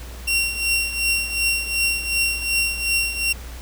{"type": "tone with tremolo", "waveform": "sawtooth", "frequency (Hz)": 2744, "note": "F7", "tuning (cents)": -31, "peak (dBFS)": -13, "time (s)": [0.27, 3.33], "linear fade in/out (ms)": 10, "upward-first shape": "triangle", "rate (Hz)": 2.7, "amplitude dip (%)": 75, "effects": ["added 60 Hz sine -33 dBFS peak until 3.61 s", "pink hiss -41 dBFS RMS until 3.61 s"]}